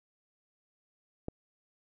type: click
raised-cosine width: 2 ms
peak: -22 dBFS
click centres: 1.284 s
effects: none